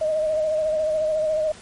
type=tone with vibrato; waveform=sine; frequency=622.3 Hz; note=D#5; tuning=in tune; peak=-19 dBFS; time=0.01-1.52 s; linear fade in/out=5 ms; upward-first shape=sine; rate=14 Hz; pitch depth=34 cents each way; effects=pink hiss -44 dBFS RMS until 1.61 s + MP3 48 kbps